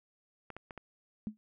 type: clicks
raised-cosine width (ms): 0.5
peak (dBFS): -29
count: 4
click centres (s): 0.503 / 0.566 / 0.708 / 0.777
type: tone with exponential decay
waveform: sine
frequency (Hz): 213.6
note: G#3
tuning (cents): +49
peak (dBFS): -30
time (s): 1.27-1.37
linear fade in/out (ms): 0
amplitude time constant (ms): 20
effects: none